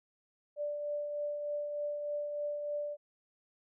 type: tone with tremolo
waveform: sine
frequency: 587.3 Hz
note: D5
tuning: in tune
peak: -32 dBFS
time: 0.56-2.97 s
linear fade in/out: 50 ms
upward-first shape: triangle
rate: 3.3 Hz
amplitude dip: 40%
effects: none